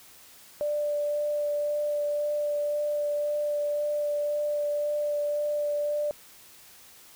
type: tone with vibrato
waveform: sine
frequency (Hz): 589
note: D5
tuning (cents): +5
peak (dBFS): -25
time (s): 0.61-6.11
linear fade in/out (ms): 0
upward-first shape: sine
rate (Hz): 1.9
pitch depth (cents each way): 9
effects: white hiss -52 dBFS RMS until 7.15 s